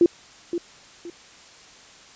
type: tone with echo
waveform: sine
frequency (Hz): 344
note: F4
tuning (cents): -26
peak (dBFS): -11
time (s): 0.01-0.06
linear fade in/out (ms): 2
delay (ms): 520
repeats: 2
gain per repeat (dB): -11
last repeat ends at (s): 1.1
effects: white hiss -48 dBFS RMS until 2.15 s + resampled to 16000 Hz